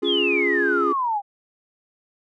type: chord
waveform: triangle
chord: Db major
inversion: none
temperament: equal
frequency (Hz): 277.2 / 349.2 / 415.3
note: Db4 / F4 / Ab4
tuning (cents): 0 / 0 / 0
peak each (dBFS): -25 / -22 / -22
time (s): 0.02-0.93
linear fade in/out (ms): 10
type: exponential sweep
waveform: sine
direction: down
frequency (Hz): 3520 to 784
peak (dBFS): -20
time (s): 0.04-1.22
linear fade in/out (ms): 50
effects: none